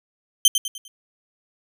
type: tone with echo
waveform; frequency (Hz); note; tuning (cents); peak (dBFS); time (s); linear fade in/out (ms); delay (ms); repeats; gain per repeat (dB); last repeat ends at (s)
20% pulse; 3113; G7; -13; -4; 0.45-0.48; 2; 100; 4; -8; 0.88
effects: none